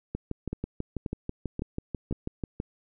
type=two click trains; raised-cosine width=3 ms; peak=-18 / -18 dBFS; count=16 / 4; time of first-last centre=0.15-2.601 / 0.53-2.126 s; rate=6.12 / 1.88 Hz; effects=none